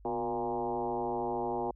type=tone with frequency modulation; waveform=sine; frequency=589 Hz; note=D5; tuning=5 cents sharp; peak=-30 dBFS; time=0.05-1.71 s; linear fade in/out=2 ms; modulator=113 Hz; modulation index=2.9; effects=added 50 Hz sine -52 dBFS peak until 1.75 s